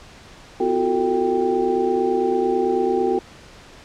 sine tone cluster, 251.9 / 341.9 / 370.9 / 446.2 / 787 Hz, B3 / F4 / F#4 / A4 / G5, +34 / -37 / +4 / +24 / +7 cents, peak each -27 / -27 / -20 / -23 / -25 dBFS, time 0.6-3.19 s, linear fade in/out 5 ms, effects pink hiss -44 dBFS RMS until 3.84 s + low-pass 6000 Hz 12 dB/octave

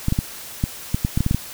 clicks, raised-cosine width 5 ms, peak -6 dBFS, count 11, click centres 0.084 / 0.124 / 0.189 / 0.639 / 0.945 / 1.049 / 1.175 / 1.206 / 1.264 / 1.311 / 1.346 s, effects white hiss -36 dBFS RMS until 1.53 s

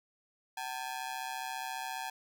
sawtooth ring-modulated tone, 830.6 Hz, G#5, in tune, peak -30 dBFS, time 0.57-2.1 s, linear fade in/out 5 ms, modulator 67.3 Hz, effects none

